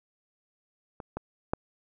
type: clicks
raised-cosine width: 1 ms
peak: -25 / -19 / -12 dBFS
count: 3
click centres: 1.002 / 1.17 / 1.535 s
effects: none